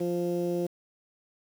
15% pulse tone with low-pass filter, 174.61 Hz, F3, in tune, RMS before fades -29 dBFS, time 0-0.67 s, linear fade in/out 10 ms, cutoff 440 Hz, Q 2.3, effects 8-bit

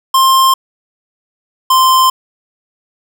square tone pair in turn, 1057 / 1041.2 Hz, C6 / C6, +17 / -9 cents, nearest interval unison, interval 26 cents, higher first, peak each -7 dBFS, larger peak neither, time 0.14-0.54 / 1.7-2.1 s, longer neither, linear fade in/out 5 ms, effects none

